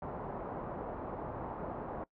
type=low-pass noise; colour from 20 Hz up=white; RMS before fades=-41 dBFS; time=0.02-2.04 s; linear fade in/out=2 ms; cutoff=960 Hz; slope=24 dB/octave; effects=noise-tail reverb RT60 0.1 s tail -22 dB re dry